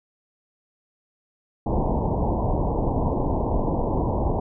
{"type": "low-pass noise", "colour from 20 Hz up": "pink", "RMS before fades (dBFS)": -23, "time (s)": [1.66, 4.4], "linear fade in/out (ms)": 5, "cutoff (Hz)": 1000, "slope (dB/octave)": 96, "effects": []}